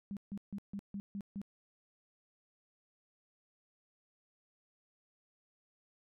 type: tone bursts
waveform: sine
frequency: 200.4 Hz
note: G3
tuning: 38 cents sharp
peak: -38 dBFS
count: 7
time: 0.11-1.416 s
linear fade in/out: 0 ms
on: 58 ms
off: 150 ms
effects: none